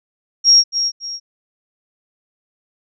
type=tone with echo; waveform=sine; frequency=5588 Hz; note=F8; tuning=in tune; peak=-6 dBFS; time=0.44-0.64 s; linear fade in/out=50 ms; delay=280 ms; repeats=2; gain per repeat=-9 dB; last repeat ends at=1.2 s; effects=none